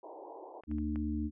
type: band-pass noise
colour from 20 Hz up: white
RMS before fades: -48 dBFS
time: 0.03-0.61 s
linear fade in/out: 5 ms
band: 300 to 970 Hz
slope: 96 dB/octave
type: clicks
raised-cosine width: 0.5 ms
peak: -41 / -39 / -41 / -33 dBFS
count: 4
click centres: 0.636 / 0.714 / 0.784 / 0.959 s
type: harmonic tone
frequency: 75 Hz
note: D2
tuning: 37 cents sharp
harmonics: 1 / 3 / 4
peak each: -36 / -36 / -36 dBFS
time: 0.67-1.31 s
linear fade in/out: 50 ms
effects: none